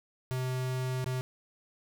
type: tone with dropouts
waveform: square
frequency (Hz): 128.5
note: C3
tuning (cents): -31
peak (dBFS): -31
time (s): 0.31-1.21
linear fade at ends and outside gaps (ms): 0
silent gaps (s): 1.043-1.061
effects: none